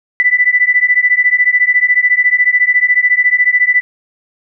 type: beating tone pair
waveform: sine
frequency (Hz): 1978 / 1992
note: B6 / B6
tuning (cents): +2 / +14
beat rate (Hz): 14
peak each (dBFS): -11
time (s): 0.2-3.81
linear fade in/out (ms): 0
effects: none